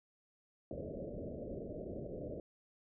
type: low-pass noise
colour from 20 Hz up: white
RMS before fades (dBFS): -44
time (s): 0.71-2.4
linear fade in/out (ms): 2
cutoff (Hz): 630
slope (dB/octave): 96
effects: none